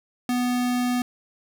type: tone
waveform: square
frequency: 246.9 Hz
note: B3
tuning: in tune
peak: -22 dBFS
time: 0.29-1.02 s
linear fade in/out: 2 ms
effects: none